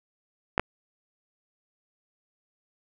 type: clicks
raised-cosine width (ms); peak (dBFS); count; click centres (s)
0.5; -8; 2; 0.579 / 0.596
effects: none